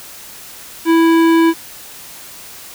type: tone with hard clipping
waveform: sine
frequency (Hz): 329.6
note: E4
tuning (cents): 0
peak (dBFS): -10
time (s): 0.85-1.54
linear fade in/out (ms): 50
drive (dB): 15
effects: white hiss -35 dBFS RMS until 2.74 s